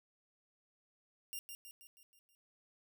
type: tone with echo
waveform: 5% pulse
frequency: 2794 Hz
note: F7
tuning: in tune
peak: -32 dBFS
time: 1.33-1.39 s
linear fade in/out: 0 ms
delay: 160 ms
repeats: 6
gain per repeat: -5 dB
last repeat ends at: 2.35 s
effects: none